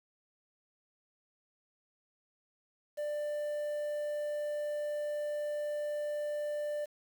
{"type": "tone with quantisation", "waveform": "triangle", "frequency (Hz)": 592, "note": "D5", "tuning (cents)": 14, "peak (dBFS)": -31, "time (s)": [2.97, 6.86], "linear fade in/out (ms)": 20, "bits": 9, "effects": []}